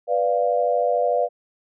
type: chord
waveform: sine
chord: B diminished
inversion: none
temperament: equal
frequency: 493.9 / 587.3 / 698.5 Hz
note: B4 / D5 / F5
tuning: 0 / 0 / 0 cents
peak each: -22 dBFS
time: 0.07-1.29 s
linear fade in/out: 50 ms
effects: none